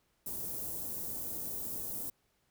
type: band-stop noise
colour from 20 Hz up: white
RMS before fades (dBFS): -39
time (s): 0.26-2.1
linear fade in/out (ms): 5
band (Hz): 470 to 12000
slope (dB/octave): 12
effects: pink hiss -75 dBFS RMS until 2.5 s